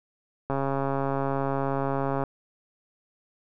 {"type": "click train", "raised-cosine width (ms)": 1, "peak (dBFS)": -14, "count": 239, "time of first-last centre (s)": [0.5, 2.237], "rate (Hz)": 137, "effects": []}